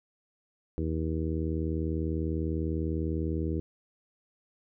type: harmonic tone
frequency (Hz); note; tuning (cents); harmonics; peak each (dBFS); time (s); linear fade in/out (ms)
80; D#2; +49; 1 / 2 / 3 / 4 / 5 / 6; -31 / -35 / -38 / -34 / -38 / -41; 0.78-3.6; 0
effects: none